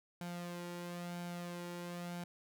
sawtooth tone with flanger, 174.61 Hz, F3, in tune, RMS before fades -44 dBFS, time 0.21-2.24 s, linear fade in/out 2 ms, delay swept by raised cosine 1.3 to 2.15 ms, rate 1 Hz, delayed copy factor +0.5, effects none

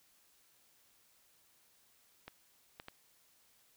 clicks, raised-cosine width 0.3 ms, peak -30 dBFS, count 3, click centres 2.28 / 2.799 / 2.884 s, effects white hiss -69 dBFS RMS until 3.76 s

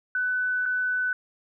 sine tone with dropouts, 1499 Hz, F#6, 22 cents sharp, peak -23 dBFS, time 0.15-1.13 s, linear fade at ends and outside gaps 2 ms, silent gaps 0.656-0.66 s, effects none

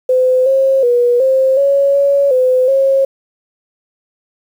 sine tone with pitch steps, 511 / 536 / 484.1 / 528 / 557 / 561 / 510 / 541 Hz, C5 / C5 / B4 / C5 / C#5 / C#5 / C5 / C#5, -41 / +42 / -35 / +16 / +8 / +21 / -44 / -42 cents, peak -8 dBFS, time 0.09-3.05 s, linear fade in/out 5 ms, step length 370 ms, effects 7-bit

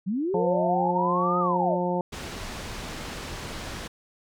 sine linear two-way sweep, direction up then down, 171.9 to 1266 to 527 Hz, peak -24 dBFS, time 0.06-1.77 s, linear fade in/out 20 ms, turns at 1.39 s
harmonic tone, 178.1 Hz, F3, 34 cents sharp, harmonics 1 / 2 / 3 / 4 / 5, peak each -28 / -30 / -29 / -34 / -30 dBFS, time 0.34-2.01 s, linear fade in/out 2 ms
pink low-pass noise, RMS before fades -36 dBFS, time 2.12-3.88 s, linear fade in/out 10 ms, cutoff 6800 Hz, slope 12 dB/octave
effects none

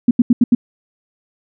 sine tone bursts, 240.5 Hz, B3, 46 cents flat, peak -6 dBFS, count 5, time 0.08-0.55 s, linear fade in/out 5 ms, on 30 ms, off 80 ms, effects none

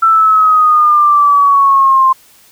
sine exponential sweep, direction down, 1337 to 1046.5 Hz, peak -5 dBFS, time 0.02-2.13 s, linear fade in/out 10 ms, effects white hiss -45 dBFS RMS until 2.51 s

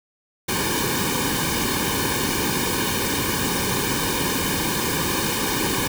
pink noise with comb filter, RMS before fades -23 dBFS, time 0.48-5.88 s, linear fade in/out 10 ms, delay 1.5 ms, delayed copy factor -0.95, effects none

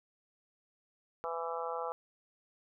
harmonic tone, 166.5 Hz, E3, 18 cents sharp, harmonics 3 / 4 / 5 / 6 / 7 / 8, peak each -39 / -43 / -41 / -44 / -42 / -44 dBFS, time 1.24-1.92 s, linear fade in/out 0 ms, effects none

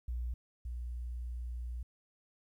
sine tone pair in turn, 60.2 / 60.2 Hz, B1 / B1, -44 / -44 cents, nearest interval unison, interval 0 cents, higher neither, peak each -34 / -37 dBFS, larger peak first, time 0.08-0.34 / 0.65-1.83 s, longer second, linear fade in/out 5 ms, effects 12-bit

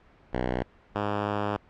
5% pulse tone pair in turn, 62.2 / 103.24 Hz, B1 / G#2, +13 / -10 cents, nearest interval major sixth, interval 877 cents, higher second, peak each -15 dBFS, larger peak neither, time 0.33-0.63 / 0.95-1.57 s, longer second, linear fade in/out 5 ms, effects pink hiss -57 dBFS RMS until 1.69 s + low-pass 2000 Hz 12 dB/octave

